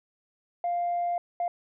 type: tone bursts at uneven times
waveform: sine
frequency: 698.5 Hz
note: F5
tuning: in tune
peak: -24 dBFS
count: 2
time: 0.64-1.18 / 1.4-1.48 s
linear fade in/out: 2 ms
effects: tanh soft clip ceiling -22 dBFS